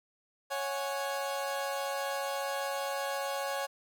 30% pulse chord, C# suspended fourth, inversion none, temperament equal with one note detuned, 554.4 / 735.7 / 830.6 Hz, C#5 / F#5 / G#5, 0 / -10 / 0 cents, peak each -32 / -38 / -35 dBFS, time 0.5-3.67 s, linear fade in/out 20 ms, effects none

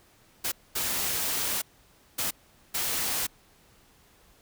white noise bursts at uneven times, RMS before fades -29 dBFS, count 4, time 0.44-0.52 / 0.75-1.62 / 2.18-2.31 / 2.74-3.27 s, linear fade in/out 10 ms, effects pink hiss -60 dBFS RMS until 4.41 s

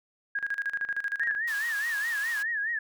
sine tone with tremolo, 1637 Hz, G#6, 25 cents flat, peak -26 dBFS, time 0.35-1.36 s, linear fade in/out 5 ms, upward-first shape square, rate 13 Hz, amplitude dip 80%
sine tone with vibrato, 1760 Hz, A6, in tune, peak -27 dBFS, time 1.2-2.79 s, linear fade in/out 5 ms, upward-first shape sine, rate 4.8 Hz, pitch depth 130 cents each way
pink high-pass noise, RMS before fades -42 dBFS, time 1.47-2.43 s, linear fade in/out 10 ms, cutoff 940 Hz, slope 48 dB/octave
effects none

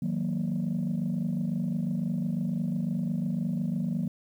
sine chord, D# minor, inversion none, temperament equal with one note detuned, 159.11 / 185 / 233.1 Hz, D#3 / F#3 / A#3, +39 / 0 / 0 cents, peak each -30 / -29 / -30 dBFS, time 0.02-4.08 s, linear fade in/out 5 ms, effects tanh soft clip ceiling -22 dBFS + 10-bit

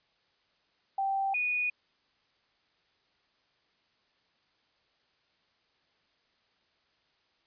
sine tone pair in turn, 781 / 2467 Hz, G5 / D#7, -7 / -15 cents, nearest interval octave + minor sixth, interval 1992 cents, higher second, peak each -27 dBFS, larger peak neither, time 0.98-1.34 / 1.34-1.7 s, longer neither, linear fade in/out 5 ms, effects white hiss -71 dBFS RMS until 7.46 s + resampled to 11025 Hz

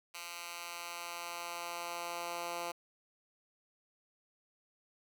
10% pulse tone with high-pass filter sweep, 172.3 Hz, F3, 23 cents flat, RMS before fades -42 dBFS, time 0.14-2.72 s, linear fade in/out 10 ms, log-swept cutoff 1800 to 540 Hz, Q 0.77, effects none

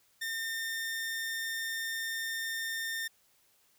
sawtooth tone, 1813 Hz, A#6, 49 cents flat, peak -30 dBFS, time 0.21-3.08 s, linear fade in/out 10 ms, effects white hiss -68 dBFS RMS until 3.78 s

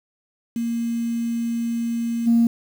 sine tone with level steps, 232.7 Hz, A#3, 3 cents flat, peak -21 / -12 dBFS, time 0.56-2.47 s, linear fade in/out 2 ms, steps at 2.26 s, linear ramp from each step 20 ms, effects tanh soft clip ceiling -9 dBFS + 7-bit

